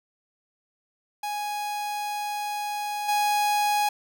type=tone with level steps; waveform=45% pulse; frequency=830.6 Hz; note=G#5; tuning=in tune; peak=-28 / -21 dBFS; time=1.23-3.89 s; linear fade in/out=5 ms; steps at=3.08 s; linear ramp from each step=10 ms; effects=none